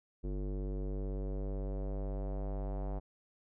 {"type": "tone with low-pass filter sweep", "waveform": "square", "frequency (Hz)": 49, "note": "G1", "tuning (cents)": 0, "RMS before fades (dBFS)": -37, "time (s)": [0.23, 3], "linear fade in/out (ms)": 20, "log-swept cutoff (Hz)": [380, 730], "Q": 2.3, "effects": []}